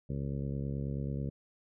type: harmonic tone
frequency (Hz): 69.3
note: C#2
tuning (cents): 0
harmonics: 1 / 2 / 3 / 4 / 5 / 6 / 7 / 8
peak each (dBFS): -40 / -35 / -40 / -45 / -50 / -48 / -49 / -52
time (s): 0.09-1.3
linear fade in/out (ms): 10
effects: none